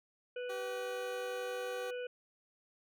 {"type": "harmonic tone", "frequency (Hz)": 493.9, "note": "B4", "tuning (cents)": 0, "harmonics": [1, 3, 5, 6], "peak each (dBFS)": [-38, -48, -52, -54], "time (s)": [0.36, 2.07], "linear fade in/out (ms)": 5}
{"type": "tone", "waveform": "15% pulse", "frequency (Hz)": 383.3, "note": "G4", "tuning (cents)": -39, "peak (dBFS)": -37, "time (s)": [0.49, 1.91], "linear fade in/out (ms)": 10}
{"effects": []}